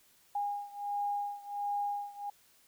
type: beating tone pair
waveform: sine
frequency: 815 / 816.4 Hz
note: G#5 / G#5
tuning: -33 / -30 cents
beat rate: 1.4 Hz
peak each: -35 / -37 dBFS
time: 0.35-2.3 s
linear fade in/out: 5 ms
effects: white hiss -65 dBFS RMS until 2.67 s